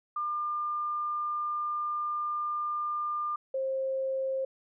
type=tone pair in turn; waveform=sine; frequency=1200 / 531.5 Hz; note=D6 / C5; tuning=+37 / +27 cents; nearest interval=octave + major second; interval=1410 cents; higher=first; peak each=-29 / -28 dBFS; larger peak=second; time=0.16-3.36 / 3.54-4.45 s; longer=first; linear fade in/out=5 ms; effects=none